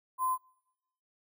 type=tone with sample-and-hold; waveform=sine; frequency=1029 Hz; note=C6; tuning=29 cents flat; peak=-27 dBFS; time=0.18-0.38 s; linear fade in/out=50 ms; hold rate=11025 Hz; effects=noise-tail reverb RT60 1.0 s tail -25 dB re dry